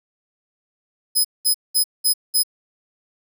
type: tone bursts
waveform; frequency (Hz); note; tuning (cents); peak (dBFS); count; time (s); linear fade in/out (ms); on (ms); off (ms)
10% pulse; 5060; D#8; +28; -9; 5; 1.15-2.435; 20; 97; 200
effects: none